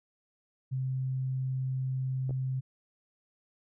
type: tone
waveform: sine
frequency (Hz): 130.8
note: C3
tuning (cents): 0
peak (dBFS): -29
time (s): 0.71-2.61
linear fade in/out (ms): 20
type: clicks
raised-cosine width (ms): 2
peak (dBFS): -29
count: 2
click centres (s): 2.294 / 2.308
effects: none